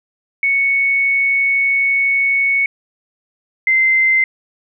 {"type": "tone pair in turn", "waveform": "sine", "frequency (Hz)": [2217, 2076], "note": ["C#7", "C7"], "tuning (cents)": [0, -14], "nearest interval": "minor second", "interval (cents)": 114, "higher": "first", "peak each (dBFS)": [-12, -10], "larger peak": "second", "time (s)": [[0.43, 2.66], [3.67, 4.24]], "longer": "first", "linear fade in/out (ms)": 2, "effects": []}